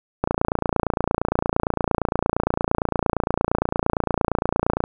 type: click train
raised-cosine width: 1 ms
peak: -5 dBFS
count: 133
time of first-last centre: 0.24-4.839 s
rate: 28.7 Hz
effects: none